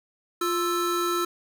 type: tone pair together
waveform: square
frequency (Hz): 350 / 1321.4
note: F4 / E6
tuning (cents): +4 / +4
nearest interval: octave + major seventh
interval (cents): 2300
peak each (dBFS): -27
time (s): 0.41-1.25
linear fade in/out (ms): 5
effects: none